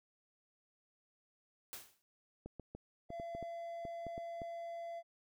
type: noise with exponential decay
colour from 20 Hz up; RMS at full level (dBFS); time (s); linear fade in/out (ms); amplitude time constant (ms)
white; -44; 1.73-2.02; 0; 62
type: clicks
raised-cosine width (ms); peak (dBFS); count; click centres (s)
2; -33; 11; 2.46 / 2.597 / 2.75 / 3.104 / 3.199 / 3.35 / 3.427 / 3.852 / 4.067 / 4.179 / 4.418
type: tone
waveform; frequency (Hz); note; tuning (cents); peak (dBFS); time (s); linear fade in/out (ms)
triangle; 678; E5; +49; -40; 3.09-5.03; 50
effects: none